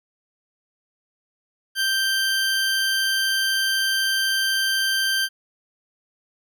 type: tone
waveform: 20% pulse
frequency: 1568 Hz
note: G6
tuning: in tune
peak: -15 dBFS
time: 1.75-5.29 s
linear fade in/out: 50 ms
effects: none